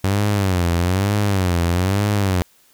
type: tone with vibrato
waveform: sawtooth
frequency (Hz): 94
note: F#2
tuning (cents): +28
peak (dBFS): -12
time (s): 0.04-2.42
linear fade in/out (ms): 0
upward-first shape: sine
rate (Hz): 1.1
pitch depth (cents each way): 170
effects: white hiss -55 dBFS RMS until 2.73 s